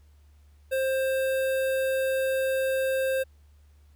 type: tone with notch filter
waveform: square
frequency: 529 Hz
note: C5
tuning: 19 cents sharp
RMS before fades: -26 dBFS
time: 0.71-3.24 s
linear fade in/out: 20 ms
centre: 5600 Hz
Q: 0.96
effects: added 73 Hz sine -53 dBFS peak until 3.95 s + pink hiss -69 dBFS RMS until 3.95 s